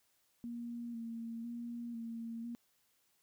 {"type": "tone with vibrato", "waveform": "sine", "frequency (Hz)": 233.1, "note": "A#3", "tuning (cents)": 0, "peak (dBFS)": -40, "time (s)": [0.44, 2.55], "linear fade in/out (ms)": 0, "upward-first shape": "square", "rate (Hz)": 1, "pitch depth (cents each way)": 26, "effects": ["white hiss -75 dBFS RMS until 3.22 s"]}